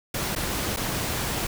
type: noise with dropouts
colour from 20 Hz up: pink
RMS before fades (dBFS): -28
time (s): 0.14-1.47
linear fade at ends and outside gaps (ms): 5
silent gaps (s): 0.352-0.36 / 0.763-0.77
effects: none